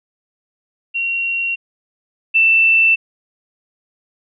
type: tone pair in turn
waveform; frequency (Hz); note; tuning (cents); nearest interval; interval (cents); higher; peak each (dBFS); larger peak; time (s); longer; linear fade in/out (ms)
sine; 2744 / 2669; F7 / E7; -31 / +21; unison; 48; first; -17 / -9; second; 0.94-1.56 / 2.34-2.96; neither; 20
effects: none